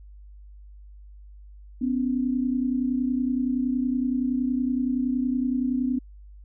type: tone pair together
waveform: sine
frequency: 250.7 / 281.4 Hz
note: B3 / C#4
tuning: +26 / +26 cents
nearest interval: major second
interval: 200 cents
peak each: -23 / -28 dBFS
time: 1.81-5.99 s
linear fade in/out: 10 ms
effects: added 50 Hz sine -43 dBFS peak until 6.44 s